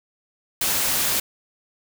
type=noise; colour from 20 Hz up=white; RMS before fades=-22 dBFS; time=0.61-1.2 s; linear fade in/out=5 ms; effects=none